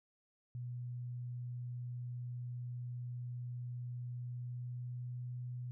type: tone with pitch glide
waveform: sine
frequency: 122.5 to 123.57 Hz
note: B2 to B2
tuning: -14 to +1 cents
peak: -40 dBFS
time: 0.55-5.71 s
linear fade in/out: 0 ms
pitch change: +15 cents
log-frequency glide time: 4.17-5.4 s
effects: none